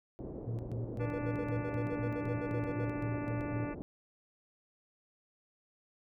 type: low-pass noise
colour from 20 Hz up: white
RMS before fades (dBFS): -43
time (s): 0.19-3.82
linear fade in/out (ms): 0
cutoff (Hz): 490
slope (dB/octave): 24
type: tone with tremolo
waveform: sine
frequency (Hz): 115.7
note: A#2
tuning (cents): -13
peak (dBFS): -34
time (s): 0.46-3.66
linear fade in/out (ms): 20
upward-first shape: square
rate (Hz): 3.9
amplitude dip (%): 65
type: harmonic tone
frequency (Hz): 292.7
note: D4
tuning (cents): -6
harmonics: 1 / 2 / 3 / 4 / 5 / 6 / 7 / 8 / 9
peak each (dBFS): -38 / -44 / -48 / -50 / -52 / -54 / -55 / -56 / -57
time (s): 0.99-3.75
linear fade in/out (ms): 20
type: tone bursts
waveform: triangle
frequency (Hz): 485.1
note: B4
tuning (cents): -31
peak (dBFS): -35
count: 15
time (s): 1-2.853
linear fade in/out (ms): 10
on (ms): 61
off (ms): 67
effects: none